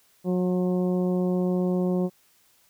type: harmonic tone with a mistuned harmonic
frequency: 181.5 Hz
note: F#3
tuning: 33 cents flat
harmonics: 1 / 2 / 3 / 4 / 5 / 6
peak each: -23 / -27 / -32 / -40 / -46 / -47 dBFS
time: 0.24-2.1 s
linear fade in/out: 50 ms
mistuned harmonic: 6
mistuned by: -21 cents
effects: white hiss -62 dBFS RMS until 2.69 s